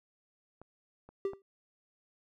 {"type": "clicks", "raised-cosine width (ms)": 1, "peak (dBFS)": [-36, -38, -31], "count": 3, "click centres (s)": [0.616, 1.09, 1.334]}
{"type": "tone with exponential decay", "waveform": "triangle", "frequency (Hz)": 392, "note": "G4", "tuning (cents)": 0, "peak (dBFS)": -25, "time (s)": [1.25, 1.42], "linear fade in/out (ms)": 2, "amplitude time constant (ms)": 35}
{"effects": []}